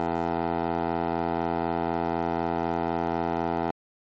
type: tone with band-pass filter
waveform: 15% pulse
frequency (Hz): 84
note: E2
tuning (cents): +33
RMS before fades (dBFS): -27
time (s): 0-3.71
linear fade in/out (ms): 0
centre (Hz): 650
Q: 1.9
effects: MP3 32 kbps